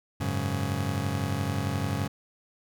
30% pulse chord, F# suspended second, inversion none, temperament just, 92.5 / 104.06 / 138.75 Hz, F#2 / G#2 / C#3, 0 / +4 / +2 cents, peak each -29 dBFS, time 0.2-2.08 s, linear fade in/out 10 ms, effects none

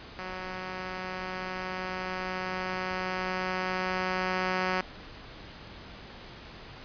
5% pulse tone with level ramp, 185 Hz, F#3, in tune, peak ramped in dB -25 to -15 dBFS, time 0.19-4.81 s, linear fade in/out 0 ms, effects pink hiss -46 dBFS RMS until 6.84 s + resampled to 11025 Hz

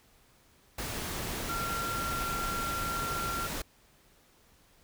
sine tone in noise, 1373 Hz, F6, 30 cents flat, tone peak -33 dBFS, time 1.49-3.47 s, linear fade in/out 5 ms, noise pink, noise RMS -36 dBFS, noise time 0.78-3.62 s, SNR 0 dB, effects pink hiss -63 dBFS RMS until 4.83 s

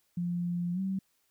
sine tone with pitch glide, 174.61 to 191.52 Hz, F3 to G3, 0 to -40 cents, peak -29 dBFS, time 0.17-0.99 s, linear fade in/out 5 ms, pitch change +160 cents, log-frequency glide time 0.73-0.8 s, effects white hiss -73 dBFS RMS until 1.3 s

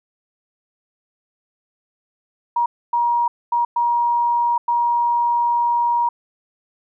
sine tone bursts at uneven times, 950 Hz, A#5, 33 cents sharp, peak -15 dBFS, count 5, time 2.56-2.66 / 2.93-3.28 / 3.52-3.65 / 3.76-4.58 / 4.68-6.09 s, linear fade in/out 5 ms, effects none

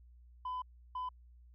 sine tone bursts at uneven times, 1006 Hz, B5, 32 cents sharp, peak -34 dBFS, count 2, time 0.45-0.62 / 0.95-1.09 s, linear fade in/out 5 ms, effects tanh soft clip ceiling -35 dBFS + added 60 Hz sine -56 dBFS peak until 1.54 s

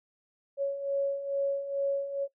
sine beating tone pair, 554.4 / 556.7 Hz, C#5 / C#5, 0 / +7 cents, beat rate 2.3 Hz, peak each -34 / -28 dBFS, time 0.57-2.28 s, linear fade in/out 50 ms, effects noise-tail reverb RT60 0.1 s tail -17 dB re dry

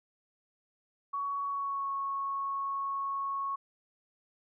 sine tone with pitch glide, 1121 to 1102.4 Hz, C#6 to C#6, +19 to -10 cents, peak -31 dBFS, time 1.13-3.56 s, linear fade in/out 10 ms, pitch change -29 cents, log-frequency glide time 1.47-1.9 s, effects none

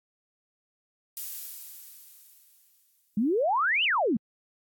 violet noise with exponential decay, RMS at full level -33 dBFS, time 1.17-3.43 s, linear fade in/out 1 ms, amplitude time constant 490 ms
sine exponential two-way sweep, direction up then down, 196 to 3100 to 196 Hz, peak -22 dBFS, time 3.17-4.17 s, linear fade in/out 5 ms, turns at 3.84 s
effects AAC 64 kbps

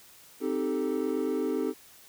triangle chord, A half-diminished seventh, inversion first, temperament equal, 261.6 / 311.1 / 392 / 440 Hz, C4 / Eb4 / G4 / A4, 0 / 0 / 0 / 0 cents, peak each -30 dBFS, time 0.4-1.74 s, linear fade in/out 50 ms, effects tanh soft clip ceiling -16 dBFS + white hiss -54 dBFS RMS until 2.08 s

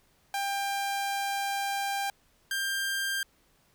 sawtooth tone pair in turn, 795 / 1590 Hz, G5 / G6, +24 / +24 cents, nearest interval octave, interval 1200 cents, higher second, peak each -25 dBFS, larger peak neither, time 0.34-2.1 / 2.51-3.23 s, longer first, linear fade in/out 2 ms, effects pink hiss -66 dBFS RMS until 3.74 s

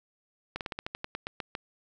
slowing click train, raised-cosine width 0.3 ms, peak -18 dBFS, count 12, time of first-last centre 0.56-1.551 s, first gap 48 ms, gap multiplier 1.12, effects none

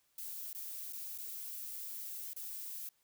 violet noise with dropouts, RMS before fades -44 dBFS, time 0.18-2.89 s, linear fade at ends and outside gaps 2 ms, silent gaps 0.53-0.548 / 0.925-0.932 / 1.178-1.185 / 2.333-2.363 s, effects white hiss -75 dBFS RMS until 3.03 s

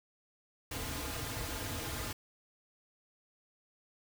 pink noise with comb filter, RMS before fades -39 dBFS, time 0.71-2.13 s, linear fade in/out 5 ms, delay 5.3 ms, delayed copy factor -0.8, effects none

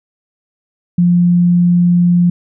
sine tone, 175.3 Hz, F3, 7 cents sharp, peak -7 dBFS, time 0.98-2.3 s, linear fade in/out 5 ms, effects none

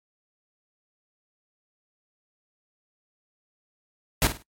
pink noise with echo, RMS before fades -20 dBFS, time 4.22-4.27 s, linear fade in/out 0 ms, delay 51 ms, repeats 3, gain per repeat -11 dB, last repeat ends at 4.423 s, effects noise-tail reverb RT60 0.1 s tail -22 dB re dry + MP3 64 kbps

